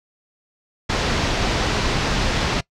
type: low-pass noise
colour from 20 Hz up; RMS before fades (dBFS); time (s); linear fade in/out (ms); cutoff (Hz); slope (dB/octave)
pink; -21; 0.89-2.61; 10; 5700; 24
effects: noise-tail reverb RT60 0.1 s tail -22 dB re dry